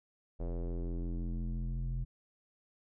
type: tone with low-pass filter sweep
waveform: square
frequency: 42.89 Hz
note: F1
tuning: 31 cents flat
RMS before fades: -36 dBFS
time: 0.39-2.05 s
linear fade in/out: 20 ms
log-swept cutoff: 570 to 130 Hz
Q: 2.1
effects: none